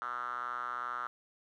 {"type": "tone with band-pass filter", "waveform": "5% pulse", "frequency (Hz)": 122.5, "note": "B2", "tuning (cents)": -14, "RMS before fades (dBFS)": -38, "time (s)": [0.02, 1.07], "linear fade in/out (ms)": 0, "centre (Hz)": 1300, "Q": 8.3, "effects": []}